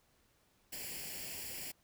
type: noise with comb filter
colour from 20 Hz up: white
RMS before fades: -44 dBFS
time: 0.72-1.72 s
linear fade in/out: 10 ms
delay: 0.4 ms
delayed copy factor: +0.75
effects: pink hiss -72 dBFS RMS until 1.83 s